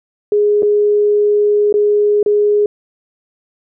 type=tone with dropouts; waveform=sine; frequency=415.3 Hz; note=G#4; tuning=in tune; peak=-9 dBFS; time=0.32-2.66 s; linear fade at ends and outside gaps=2 ms; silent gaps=0.623-0.63 / 1.726-1.74 / 2.229-2.261 s; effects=none